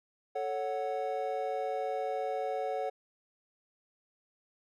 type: chord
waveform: triangle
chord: F# minor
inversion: first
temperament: equal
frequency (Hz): 440 / 554.4 / 740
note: A4 / C#5 / F#5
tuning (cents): 0 / 0 / 0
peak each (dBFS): -35 / -34 / -33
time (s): 0.35-2.9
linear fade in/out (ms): 10
effects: none